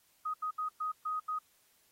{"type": "tone bursts at uneven times", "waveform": "sine", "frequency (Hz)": 1252, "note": "D#6", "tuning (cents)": 10, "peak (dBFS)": -32, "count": 6, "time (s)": [[0.25, 0.34], [0.42, 0.51], [0.58, 0.69], [0.8, 0.92], [1.05, 1.2], [1.28, 1.39]], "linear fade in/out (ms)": 10, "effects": ["white hiss -69 dBFS RMS until 1.91 s", "AAC 48 kbps"]}